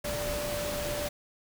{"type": "tone in noise", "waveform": "sine", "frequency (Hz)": 587.3, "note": "D5", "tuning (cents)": 0, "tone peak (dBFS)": -33, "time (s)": [0.04, 1.09], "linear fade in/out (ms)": 10, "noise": "pink", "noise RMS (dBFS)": -35, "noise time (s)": [0.04, 1.09], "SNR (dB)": -1, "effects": []}